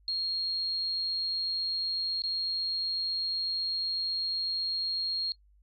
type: tone with dropouts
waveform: sine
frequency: 4258 Hz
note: C8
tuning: 30 cents sharp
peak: -28 dBFS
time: 0.08-5.32 s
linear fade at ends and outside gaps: 1 ms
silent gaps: 2.22-2.237 s
effects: noise-tail reverb RT60 0.1 s tail -23 dB re dry + added 50 Hz sine -59 dBFS peak until 5.62 s